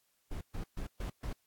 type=noise bursts; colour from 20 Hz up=brown; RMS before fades=-38 dBFS; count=5; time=0.31-1.33 s; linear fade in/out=5 ms; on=100 ms; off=130 ms; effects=white hiss -75 dBFS RMS until 1.46 s + AAC 64 kbps